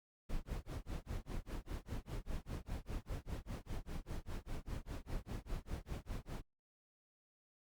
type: noise with tremolo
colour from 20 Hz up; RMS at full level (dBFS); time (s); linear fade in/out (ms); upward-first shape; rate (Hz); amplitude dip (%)
brown; -40; 0.29-6.42; 10; sine; 5; 100
effects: Opus 48 kbps